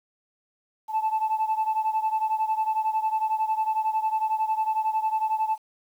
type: beating tone pair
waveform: sine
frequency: 871 / 882 Hz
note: A5 / A5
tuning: -18 / +4 cents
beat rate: 11 Hz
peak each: -23 / -26 dBFS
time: 0.88-5.58 s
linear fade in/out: 50 ms
effects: tanh soft clip ceiling -18 dBFS + 9-bit